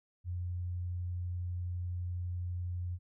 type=tone; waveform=sine; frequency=88.8 Hz; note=F2; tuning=29 cents sharp; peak=-34 dBFS; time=0.24-2.99 s; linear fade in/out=50 ms; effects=none